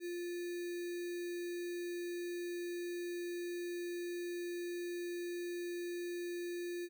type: tone with sample-and-hold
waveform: sine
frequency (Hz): 349.2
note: F4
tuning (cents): 0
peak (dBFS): -38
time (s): 0-6.89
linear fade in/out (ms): 50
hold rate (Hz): 2100
effects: none